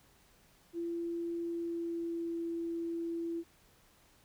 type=tone with pitch glide; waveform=sine; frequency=339.3 to 335.4 Hz; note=F4 to E4; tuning=-50 to +30 cents; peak=-34 dBFS; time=0.73-3.44 s; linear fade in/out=50 ms; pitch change=-20 cents; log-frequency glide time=1.41-2.36 s; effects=pink hiss -65 dBFS RMS until 4.24 s